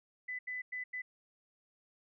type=tone bursts at uneven times; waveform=sine; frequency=2002 Hz; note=B6; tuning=23 cents sharp; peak=-37 dBFS; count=4; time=0.28-0.39 / 0.47-0.62 / 0.72-0.84 / 0.93-1.02 s; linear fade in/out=10 ms; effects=none